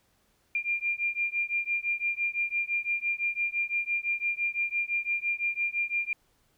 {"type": "beating tone pair", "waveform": "sine", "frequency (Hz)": [2392, 2397.9], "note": ["D7", "D7"], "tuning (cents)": [31, 35], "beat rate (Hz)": 5.9, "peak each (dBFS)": -30, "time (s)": [0.55, 6.13], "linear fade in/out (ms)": 2, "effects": ["pink hiss -69 dBFS RMS until 6.57 s"]}